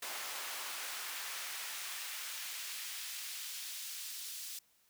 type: noise with high-pass filter sweep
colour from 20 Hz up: pink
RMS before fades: -43 dBFS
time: 0.02-4.59 s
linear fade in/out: 5 ms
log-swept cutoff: 870 to 4400 Hz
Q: 0.78
effects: white hiss -71 dBFS RMS until 4.89 s